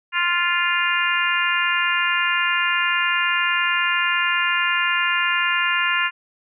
harmonic tone, 349.2 Hz, F4, in tune, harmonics 3 / 4 / 5 / 6 / 7 / 8, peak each -25 / -24 / -23 / -27 / -26 / -25 dBFS, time 0.12-6.11 s, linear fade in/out 50 ms, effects none

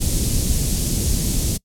pink band-stop noise, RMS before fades -19 dBFS, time 0-1.58 s, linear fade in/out 20 ms, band 240 to 6700 Hz, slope 12 dB/octave, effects noise-tail reverb RT60 0.1 s tail -25 dB re dry + low-pass 11000 Hz 12 dB/octave

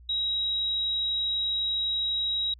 sine tone, 3833 Hz, A#7, 47 cents sharp, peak -25 dBFS, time 0.09-2.54 s, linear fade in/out 5 ms, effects added 60 Hz sine -48 dBFS peak until 2.59 s

